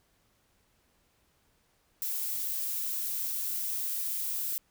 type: noise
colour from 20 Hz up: violet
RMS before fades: -33 dBFS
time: 2.02-4.58 s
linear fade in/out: 0 ms
effects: pink hiss -70 dBFS RMS until 4.7 s